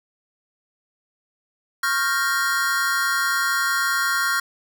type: chord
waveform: square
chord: G half-diminished seventh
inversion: second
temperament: equal with one note detuned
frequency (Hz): 1092.8 / 1396.9 / 1568 / 1864.7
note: Db6 / F6 / G6 / Bb6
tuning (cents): -25 / 0 / 0 / 0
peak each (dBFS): -28 / -23 / -28 / -27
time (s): 1.83-4.4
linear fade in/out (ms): 5
effects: none